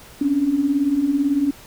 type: beating tone pair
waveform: sine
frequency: 267.7 / 285.7 Hz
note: C4 / D4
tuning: +40 / -48 cents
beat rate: 18 Hz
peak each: -23 / -17 dBFS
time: 0.21-1.51 s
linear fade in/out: 5 ms
effects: pink hiss -44 dBFS RMS until 1.66 s